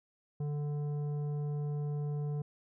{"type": "tone with tanh clipping", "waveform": "sine", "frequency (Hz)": 146.83, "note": "D3", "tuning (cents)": 0, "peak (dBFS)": -34, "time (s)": [0.4, 2.42], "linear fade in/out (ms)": 5, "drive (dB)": 10, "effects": []}